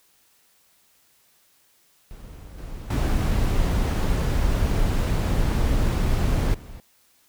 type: noise with level steps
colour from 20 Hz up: brown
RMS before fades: -41 / -36 / -21 / -39 dBFS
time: 2.11-6.8 s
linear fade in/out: 0 ms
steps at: 2.58 / 2.9 / 6.54 s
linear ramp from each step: 5 ms
effects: white hiss -61 dBFS RMS until 7.28 s